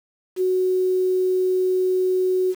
sine tone with quantisation, 370 Hz, F#4, in tune, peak -17 dBFS, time 0.36-2.55 s, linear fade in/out 50 ms, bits 7, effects none

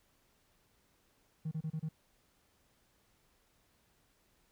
triangle tone bursts, 157.5 Hz, D#3, 21 cents sharp, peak -31 dBFS, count 5, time 1.45-1.89 s, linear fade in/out 10 ms, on 64 ms, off 30 ms, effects tanh soft clip ceiling -31 dBFS + pink hiss -72 dBFS RMS until 4.51 s

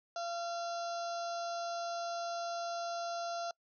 harmonic tone, 685 Hz, F5, 34 cents flat, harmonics 1 / 2 / 4 / 5 / 6 / 7 / 8 / 9, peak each -37 / -43 / -56 / -56 / -52 / -52 / -55 / -52 dBFS, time 0.16-3.51 s, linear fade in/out 2 ms, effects noise-tail reverb RT60 0.1 s tail -26 dB re dry

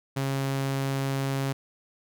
sawtooth tone, 136.2 Hz, C#3, 30 cents flat, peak -22 dBFS, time 0.16-1.53 s, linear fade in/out 10 ms, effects none

